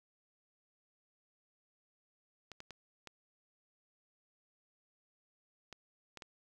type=clicks; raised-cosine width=0.2 ms; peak=-30 dBFS; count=7; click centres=2.517 / 2.604 / 2.707 / 3.073 / 5.727 / 6.173 / 6.222 s; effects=10-bit